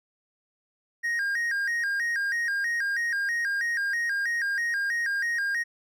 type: tone with vibrato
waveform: triangle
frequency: 1737 Hz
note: A6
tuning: 23 cents flat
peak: -23 dBFS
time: 1.03-5.64 s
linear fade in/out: 20 ms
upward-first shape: square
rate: 3.1 Hz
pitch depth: 130 cents each way
effects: none